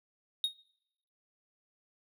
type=tone with exponential decay; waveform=triangle; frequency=3736 Hz; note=A#7; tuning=3 cents sharp; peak=-22 dBFS; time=0.44-0.55 s; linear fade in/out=1 ms; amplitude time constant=22 ms; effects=noise-tail reverb RT60 0.8 s tail -23 dB re dry